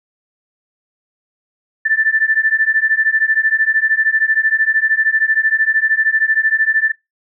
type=beating tone pair; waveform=sine; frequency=1760 / 1773 Hz; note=A6 / A6; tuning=0 / +13 cents; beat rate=13 Hz; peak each=-15 dBFS; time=1.85-6.92 s; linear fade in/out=10 ms; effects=noise-tail reverb RT60 0.2 s tail -23 dB re dry